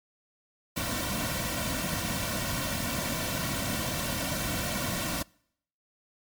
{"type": "noise with comb filter", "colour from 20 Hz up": "pink", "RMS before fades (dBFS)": -31, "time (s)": [0.76, 5.23], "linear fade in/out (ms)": 10, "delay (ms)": 2.4, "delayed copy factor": -0.75, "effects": ["noise-tail reverb RT60 0.7 s tail -26 dB re dry", "MP3 96 kbps"]}